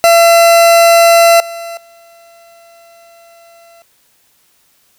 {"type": "tone with level steps", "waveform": "40% pulse", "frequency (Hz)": 675, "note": "E5", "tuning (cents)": 41, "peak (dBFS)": [-3, -22, -39], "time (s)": [0.04, 3.82], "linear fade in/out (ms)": 0, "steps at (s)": [1.4, 1.77], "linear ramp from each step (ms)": 2, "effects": ["white hiss -54 dBFS RMS until 4.98 s"]}